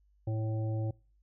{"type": "harmonic tone", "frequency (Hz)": 110, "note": "A2", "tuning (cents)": 0, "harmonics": [1, 3, 5, 7], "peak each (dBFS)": [-30, -41, -43, -49], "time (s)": [0.27, 0.91], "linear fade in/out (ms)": 5, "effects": ["noise-tail reverb RT60 0.4 s tail -25 dB re dry", "added 50 Hz sine -64 dBFS peak until 1.22 s"]}